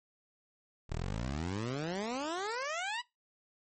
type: exponential sweep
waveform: 15% pulse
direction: up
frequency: 35.71 to 1000 Hz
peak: -28 dBFS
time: 0.89-3.02 s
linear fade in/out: 20 ms
effects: noise-tail reverb RT60 0.2 s tail -21 dB re dry + MP3 32 kbps